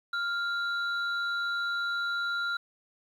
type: tone pair together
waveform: sine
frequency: 1396.9 / 3944 Hz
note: F6 / B7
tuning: 0 / -3 cents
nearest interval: octave + tritone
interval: 1797 cents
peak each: -28 / -36 dBFS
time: 0.13-2.57 s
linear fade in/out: 5 ms
effects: tanh soft clip ceiling -21 dBFS + 10-bit